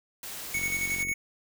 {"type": "noise", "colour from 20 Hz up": "white", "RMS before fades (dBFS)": -39, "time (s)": [0.23, 1.03], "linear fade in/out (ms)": 2}
{"type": "tone with tremolo", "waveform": "square", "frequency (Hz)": 2217, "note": "C#7", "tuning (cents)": 0, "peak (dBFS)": -27, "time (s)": [0.54, 1.14], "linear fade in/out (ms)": 5, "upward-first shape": "square", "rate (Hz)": 11, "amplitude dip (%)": 45}
{"type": "click train", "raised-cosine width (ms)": 3, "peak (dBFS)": -30, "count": 27, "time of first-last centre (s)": [0.55, 1.115], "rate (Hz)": 46}
{"effects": []}